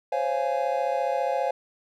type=chord; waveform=triangle; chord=Db major seventh; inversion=third; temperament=just; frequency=519.7 / 554.4 / 693 / 831.5 Hz; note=C5 / Db5 / F5 / Ab5; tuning=-12 / 0 / -14 / +2 cents; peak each=-27 dBFS; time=0.12-1.51 s; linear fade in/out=5 ms; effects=none